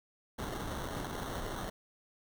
pink noise with sample-and-hold, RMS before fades -39 dBFS, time 0.38-1.7 s, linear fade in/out 10 ms, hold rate 2450 Hz, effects none

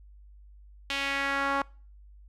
sawtooth tone with band-pass filter sweep, 277.2 Hz, C#4, in tune, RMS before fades -29 dBFS, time 0.9-1.62 s, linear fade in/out 2 ms, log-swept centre 3000 to 1100 Hz, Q 1.9, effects noise-tail reverb RT60 0.4 s tail -24 dB re dry + added 50 Hz sine -49 dBFS peak until 2.28 s

